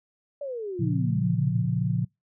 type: exponential sweep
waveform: sine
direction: down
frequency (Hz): 587.3 to 103.8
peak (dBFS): -30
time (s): 0.41-1.66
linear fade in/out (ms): 5
type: chord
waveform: sine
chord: Bb minor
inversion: none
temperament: just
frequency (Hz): 116.54 / 139.85 / 174.81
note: Bb2 / Db3 / F3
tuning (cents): 0 / +16 / +2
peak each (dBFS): -27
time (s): 0.79-2.05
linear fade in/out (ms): 10
effects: noise-tail reverb RT60 0.2 s tail -26 dB re dry